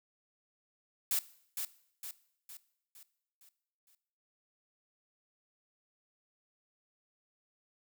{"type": "noise with echo", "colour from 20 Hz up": "blue", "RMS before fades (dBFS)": -31, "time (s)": [1.11, 1.19], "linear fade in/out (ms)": 2, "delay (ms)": 460, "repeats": 6, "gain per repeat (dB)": -6, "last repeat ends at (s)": 3.95, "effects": ["noise-tail reverb RT60 0.7 s tail -18 dB re dry"]}